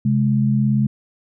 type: tone pair together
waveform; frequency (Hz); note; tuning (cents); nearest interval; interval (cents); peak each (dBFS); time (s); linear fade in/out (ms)
sine; 132.5 / 210.3; C3 / G#3; +22 / +22; minor sixth; 800; -17; 0.05-0.87; 5
effects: none